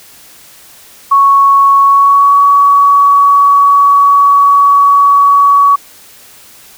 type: tone with pitch glide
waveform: sine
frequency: 1108.7 to 1129.4 Hz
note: C#6 to C#6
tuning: 0 to +32 cents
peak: -3 dBFS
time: 1.11-5.76 s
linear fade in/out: 10 ms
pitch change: +32 cents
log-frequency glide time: 1.82-2.39 s
effects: white hiss -38 dBFS RMS until 6.77 s